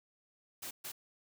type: noise bursts at uneven times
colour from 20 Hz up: white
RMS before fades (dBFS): -43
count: 2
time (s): 0.62-0.71 / 0.84-0.92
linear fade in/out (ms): 10
effects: none